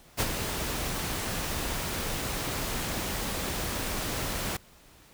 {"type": "noise with ADSR envelope", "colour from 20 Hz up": "pink", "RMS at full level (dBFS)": -25, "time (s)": [0.17, 4.57], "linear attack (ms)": 33, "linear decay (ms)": 52, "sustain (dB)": -7, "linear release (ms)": 6, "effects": ["pink hiss -56 dBFS RMS until 5.13 s"]}